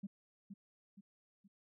sine tone with echo, 198.4 Hz, G3, 21 cents sharp, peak -39 dBFS, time 0.03-0.07 s, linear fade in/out 10 ms, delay 470 ms, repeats 3, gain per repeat -7 dB, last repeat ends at 1.48 s, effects tanh soft clip ceiling -35 dBFS

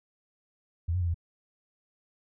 sine tone with pitch steps, 83.9 / 91.4 / 86.8 / 84 Hz, E2 / F#2 / F2 / E2, +31 / -21 / -10 / +33 cents, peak -25 dBFS, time 0.88-1.144 s, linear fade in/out 10 ms, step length 66 ms, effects none

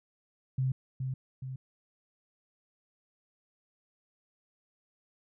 sine tone with echo, 130.81 Hz, C3, in tune, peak -26 dBFS, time 0.58-0.72 s, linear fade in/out 5 ms, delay 420 ms, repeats 2, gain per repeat -5 dB, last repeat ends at 1.56 s, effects none

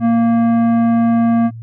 sine tone with tanh clipping, 231.3 Hz, A#3, 13 cents flat, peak -12 dBFS, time 0-1.51 s, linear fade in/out 50 ms, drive 12 dB, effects noise-tail reverb RT60 0.1 s tail -26 dB re dry + added 114 Hz sine -28 dBFS peak until 1.62 s

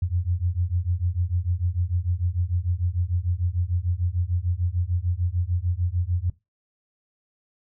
sine beating tone pair, 85.3 / 92 Hz, F2 / F#2, -40 / -9 cents, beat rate 6.7 Hz, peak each -25 dBFS, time 0.02-6.3 s, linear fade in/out 5 ms, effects noise-tail reverb RT60 0.2 s tail -18 dB re dry

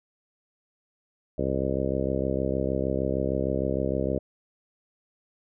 harmonic tone, 66.5 Hz, C2, 29 cents sharp, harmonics 1 / 2 / 3 / 4 / 5 / 6 / 7 / 8 / 9, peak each -33 / -33 / -33 / -33 / -33 / -33 / -33 / -33 / -33 dBFS, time 1.38-4.19 s, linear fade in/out 5 ms, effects none

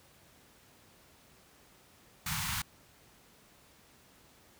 pink band-stop noise, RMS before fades -34 dBFS, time 2.26-2.62 s, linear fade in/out 5 ms, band 190 to 870 Hz, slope 48 dB/octave, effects pink hiss -61 dBFS RMS until 4.59 s + high-pass 60 Hz 12 dB/octave

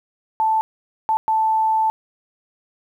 sine tone bursts at uneven times, 880 Hz, A5, in tune, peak -15 dBFS, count 3, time 0.4-0.61 / 1.09-1.17 / 1.28-1.9 s, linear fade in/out 0 ms, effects 9-bit

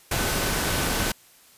sine tone in noise, 1513 Hz, F#6, 38 cents sharp, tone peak -36 dBFS, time 0.11-1.12 s, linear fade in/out 5 ms, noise pink, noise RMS -25 dBFS, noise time 0.11-1.12 s, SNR -14 dB, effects white hiss -54 dBFS RMS until 1.57 s + resampled to 32000 Hz

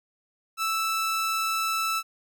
sawtooth tone, 1318.5 Hz, E6, in tune, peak -21 dBFS, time 0.57-2.03 s, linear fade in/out 50 ms, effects none

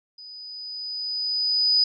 sine tone with level ramp, 4978 Hz, D#8, in tune, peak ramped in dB -40 to -15 dBFS, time 0.18-1.84 s, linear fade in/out 5 ms, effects none

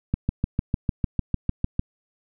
click train, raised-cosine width 5 ms, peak -9 dBFS, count 12, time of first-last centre 0.14-1.794 s, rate 6.65 Hz, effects none

